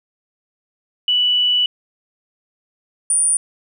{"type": "tone pair in turn", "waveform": "sine", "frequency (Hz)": [2960, 9368], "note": ["F#7", "D9"], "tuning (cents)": [0, -5], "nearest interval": "octave + minor sixth", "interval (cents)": 1995, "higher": "second", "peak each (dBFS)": -13, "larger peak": "neither", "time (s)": [[1.08, 1.66], [3.1, 3.37]], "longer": "first", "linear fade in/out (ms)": 2, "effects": ["9-bit"]}